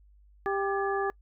harmonic tone with a mistuned harmonic, 394.6 Hz, G4, 11 cents sharp, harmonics 1 / 2 / 3 / 4, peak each -29 / -32 / -34 / -35 dBFS, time 0.46-1.1 s, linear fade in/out 0 ms, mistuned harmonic 4, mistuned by +130 cents, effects noise-tail reverb RT60 0.1 s tail -26 dB re dry + added 50 Hz sine -55 dBFS peak until 1.21 s

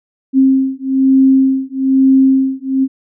sine beating tone pair, 265.6 / 266.7 Hz, C4 / C4, +26 / +33 cents, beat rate 1.1 Hz, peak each -11 dBFS, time 0.33-2.88 s, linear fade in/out 50 ms, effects none

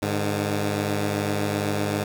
10% pulse tone pair together, 102.6 / 150 Hz, G#2 / D3, -21 / +37 cents, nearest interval perfect fifth, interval 658 cents, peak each -16 / -21 dBFS, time 0.02-2.04 s, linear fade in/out 5 ms, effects none

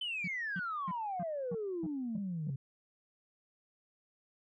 sine exponential sweep, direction down, 3093 to 130.81 Hz, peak -34 dBFS, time 0.01-2.56 s, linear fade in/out 5 ms
sine tone bursts, 179 Hz, F3, 43 cents sharp, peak -34 dBFS, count 8, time 0.24-2.504 s, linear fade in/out 5 ms, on 38 ms, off 280 ms
effects tanh soft clip ceiling -30 dBFS

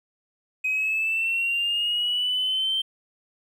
triangle linear sweep, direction up, 2517 to 3136 Hz, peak -19 dBFS, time 0.64-2.82 s, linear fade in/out 10 ms, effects tanh soft clip ceiling -19 dBFS

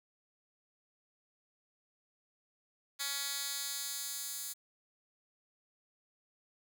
10% pulse tone with high-pass filter sweep, 280 Hz, C#4, 18 cents sharp, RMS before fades -39 dBFS, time 2.99-4.54 s, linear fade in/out 20 ms, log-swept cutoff 3100 to 7600 Hz, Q 0.76, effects none

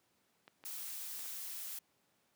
clicks, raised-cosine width 0.3 ms, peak -38 dBFS, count 4, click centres 0.479 / 0.639 / 1.193 / 1.259 s
blue noise, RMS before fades -44 dBFS, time 0.65-1.79 s, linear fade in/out 5 ms
effects pink hiss -75 dBFS RMS until 2.35 s + high-pass 150 Hz 12 dB/octave

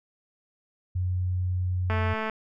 sine tone, 91 Hz, F#2, 28 cents flat, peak -24 dBFS, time 0.95-2.14 s, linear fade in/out 10 ms
click train, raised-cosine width 0.5 ms, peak -16 dBFS, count 88, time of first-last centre 1.9-2.297 s, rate 219 Hz
effects none

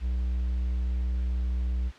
triangle tone, 61.6 Hz, B1, 4 cents flat, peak -23 dBFS, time 0-1.92 s, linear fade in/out 50 ms, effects white hiss -50 dBFS RMS until 1.98 s + low-pass 3000 Hz 12 dB/octave

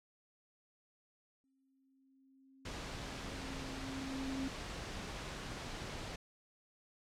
sine tone with exponential growth, 267.5 Hz, C4, 38 cents sharp, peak -36 dBFS, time 1.44-4.48 s, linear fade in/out 0 ms, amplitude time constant 660 ms
pink noise, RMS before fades -44 dBFS, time 2.65-6.16 s, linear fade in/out 5 ms
effects low-pass 6000 Hz 12 dB/octave

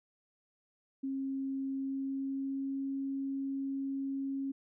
sine tone with pitch glide, 270 to 272.5 Hz, C#4 to C#4, -45 to -29 cents, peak -33 dBFS, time 1.03-4.52 s, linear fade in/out 10 ms, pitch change +16 cents, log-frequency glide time 1.75-2.89 s, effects none

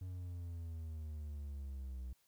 triangle linear sweep, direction down, 92.5 to 61.74 Hz, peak -40 dBFS, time 0.01-2.13 s, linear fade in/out 5 ms, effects white hiss -75 dBFS RMS until 2.27 s

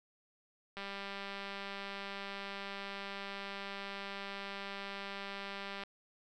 click train, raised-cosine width 0.3 ms, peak -27 dBFS, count 1004, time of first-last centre 0.77-5.836 s, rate 198 Hz, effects none

